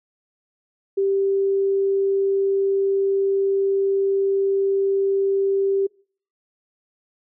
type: tone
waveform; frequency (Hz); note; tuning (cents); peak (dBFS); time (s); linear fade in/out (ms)
sine; 392; G4; 0; -17; 0.97-5.87; 10
effects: noise-tail reverb RT60 0.5 s tail -26 dB re dry